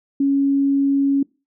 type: tone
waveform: sine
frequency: 277.2 Hz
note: C#4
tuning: in tune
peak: -14 dBFS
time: 0.2-1.23 s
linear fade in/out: 5 ms
effects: noise-tail reverb RT60 0.3 s tail -24 dB re dry